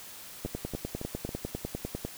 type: two click trains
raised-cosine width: 2 ms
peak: -23 / -19 dBFS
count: 4 / 17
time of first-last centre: 0.46-1.291 / 0.45-2.05 s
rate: 3.61 / 10 Hz
effects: white hiss -46 dBFS RMS until 2.17 s